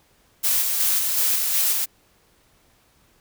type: noise with tremolo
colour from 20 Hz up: blue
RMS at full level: -20 dBFS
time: 0.43-1.86 s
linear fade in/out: 20 ms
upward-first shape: square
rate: 2.7 Hz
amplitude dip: 30%
effects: pink hiss -60 dBFS RMS until 3.2 s